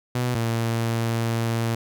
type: tone pair in turn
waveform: sawtooth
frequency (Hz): 123.3 / 115.02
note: B2 / A#2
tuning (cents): -2 / -23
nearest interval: minor second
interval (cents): 121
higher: first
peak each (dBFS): -18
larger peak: neither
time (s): 0.15-0.35 / 0.35-1.75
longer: second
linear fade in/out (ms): 5
effects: none